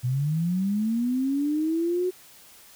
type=linear sweep; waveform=sine; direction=up; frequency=120 to 370 Hz; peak=-22 dBFS; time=0.03-2.11 s; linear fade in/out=20 ms; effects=white hiss -51 dBFS RMS until 2.75 s

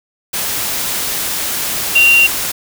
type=tone in noise; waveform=sine; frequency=2763 Hz; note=F7; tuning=19 cents flat; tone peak=-6 dBFS; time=1.95-2.27 s; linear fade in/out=10 ms; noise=white; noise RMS=-19 dBFS; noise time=0.33-2.52 s; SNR=+10 dB; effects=none

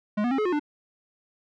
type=tone with pitch steps; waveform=square; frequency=209.6 / 242.8 / 269.2 / 426.4 / 360 / 296.1 Hz; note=G#3 / B3 / C4 / G#4 / F#4 / D4; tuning=+16 / -29 / +49 / +46 / -47 / +14 cents; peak=-23 dBFS; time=0.17-0.596 s; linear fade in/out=10 ms; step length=71 ms; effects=low-pass 2000 Hz 12 dB/octave

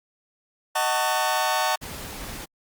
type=chord; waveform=sawtooth; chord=D# half-diminished seventh; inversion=none; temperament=just; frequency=622.3 / 746.7 / 896 / 1120.1 Hz; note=D#5 / F#5 / A5 / C#6; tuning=0 / +16 / +31 / +18 cents; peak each=-25 / -22 / -22 / -24 dBFS; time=0.75-1.76 s; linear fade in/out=10 ms
type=noise; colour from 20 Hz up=pink; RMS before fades=-36 dBFS; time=1.81-2.46 s; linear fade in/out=20 ms
effects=Opus 48 kbps

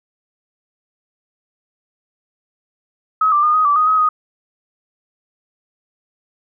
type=tone with pitch steps; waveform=sine; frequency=1276 / 1179 / 1220 / 1253 / 1160 / 1245 / 1271 / 1246 Hz; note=D#6 / D6 / D#6 / D#6 / D6 / D#6 / D#6 / D#6; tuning=+43 / +6 / -34 / +12 / -22 / +1 / +36 / +2 cents; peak=-11 dBFS; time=3.21-4.09 s; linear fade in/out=5 ms; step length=110 ms; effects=none

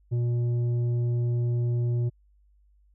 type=tone with tanh clipping; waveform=triangle; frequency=120 Hz; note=B2; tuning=49 cents flat; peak=-24 dBFS; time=0.11-2.1 s; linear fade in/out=20 ms; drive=11 dB; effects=added 50 Hz sine -58 dBFS peak until 2.94 s

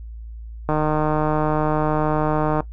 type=click train; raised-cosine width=1 ms; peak=-7 dBFS; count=294; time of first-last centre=0.69-2.605 s; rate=153 Hz; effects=noise-tail reverb RT60 0.1 s tail -17 dB re dry + added 56 Hz sine -32 dBFS peak until 2.72 s

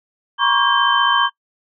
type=tone cluster; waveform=sine; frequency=953 / 1080 / 1135 / 1610 / 3095 Hz; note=A#5 / C#6 / C#6 / G6 / G7; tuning=+38 / -45 / +41 / +46 / -23 cents; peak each=-19 dBFS; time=0.38-1.3 s; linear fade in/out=50 ms; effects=noise-tail reverb RT60 0.1 s tail -22 dB re dry

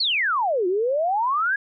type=exponential two-way sweep; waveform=sine; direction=down then up; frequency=4556 to 348.2 to 1679 Hz; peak=-19 dBFS; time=0-1.56 s; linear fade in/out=5 ms; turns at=0.67 s; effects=none

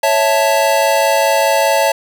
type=chord; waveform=square; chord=A major; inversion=first; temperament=equal; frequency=554.4 / 659.3 / 880 Hz; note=C#5 / E5 / A5; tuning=0 / 0 / 0 cents; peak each=-16 dBFS; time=0.03-1.92 s; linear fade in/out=5 ms; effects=none

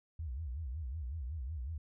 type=tone with vibrato; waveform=sine; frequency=70.8 Hz; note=C#2; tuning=37 cents sharp; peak=-37 dBFS; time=0.19-1.78 s; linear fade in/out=5 ms; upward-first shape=sine; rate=5.4 Hz; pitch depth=290 cents each way; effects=none

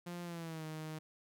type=tone with pitch glide; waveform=sawtooth; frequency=174.61 to 156.46 Hz; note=F3 to D#3; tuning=0 to +10 cents; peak=-38 dBFS; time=0.06-0.99 s; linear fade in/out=10 ms; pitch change=-190 cents; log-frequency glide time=0.23-0.65 s; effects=none

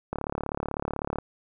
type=click train; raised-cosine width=1 ms; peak=-15 dBFS; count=39; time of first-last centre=0.13-1.186 s; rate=36 Hz; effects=none

